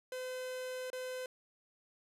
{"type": "tone with dropouts", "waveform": "45% pulse", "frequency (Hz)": 510, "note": "C5", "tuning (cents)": -44, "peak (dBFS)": -39, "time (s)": [0.12, 1.26], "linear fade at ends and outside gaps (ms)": 2, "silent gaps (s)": [0.902, 0.93], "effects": ["resampled to 32000 Hz", "13-bit"]}